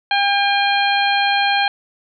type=harmonic tone with a mistuned harmonic; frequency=803 Hz; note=G5; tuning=41 cents sharp; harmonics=1 / 2 / 3 / 4 / 5; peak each=-17 / -20 / -22 / -23 / -24 dBFS; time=0.11-1.68 s; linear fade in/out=2 ms; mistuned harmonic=5; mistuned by=+65 cents; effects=none